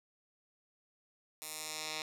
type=tone with band-pass filter sweep; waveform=10% pulse; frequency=155.56 Hz; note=D#3; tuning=in tune; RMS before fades=-42 dBFS; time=1.42-2.02 s; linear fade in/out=0 ms; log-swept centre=11000 to 4000 Hz; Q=1; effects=none